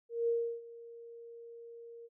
sine tone with ADSR envelope, 466.2 Hz, A#4, in tune, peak -27 dBFS, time 0.09-2.09 s, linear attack 190 ms, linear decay 330 ms, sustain -20 dB, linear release 39 ms, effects none

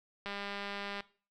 click train, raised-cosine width 0.3 ms, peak -24 dBFS, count 151, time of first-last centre 0.26-1.006 s, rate 201 Hz, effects noise-tail reverb RT60 0.4 s tail -19 dB re dry

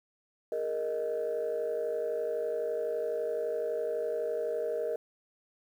sine chord, Ab suspended second, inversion none, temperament just, 415.3 / 467.2 / 623 Hz, Ab4 / Bb4 / Eb5, 0 / +4 / +2 cents, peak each -37 / -31 / -33 dBFS, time 0.52-4.96 s, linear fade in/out 2 ms, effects tanh soft clip ceiling -24 dBFS + 10-bit

